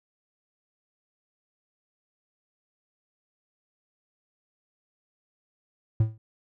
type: tone with exponential decay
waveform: triangle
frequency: 110 Hz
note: A2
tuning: in tune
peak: -13 dBFS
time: 6-6.18 s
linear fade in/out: 5 ms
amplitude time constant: 39 ms
effects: none